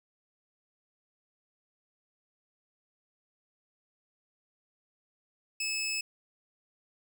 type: tone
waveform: 20% pulse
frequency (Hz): 2600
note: E7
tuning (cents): -24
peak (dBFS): -26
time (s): 5.6-6.01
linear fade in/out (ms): 5
effects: none